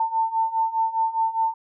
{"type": "beating tone pair", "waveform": "sine", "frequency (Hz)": [894, 898.9], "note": ["A5", "A5"], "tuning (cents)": [27, 37], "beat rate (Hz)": 4.9, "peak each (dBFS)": [-25, -22], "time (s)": [0, 1.54], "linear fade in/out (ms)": 5, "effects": []}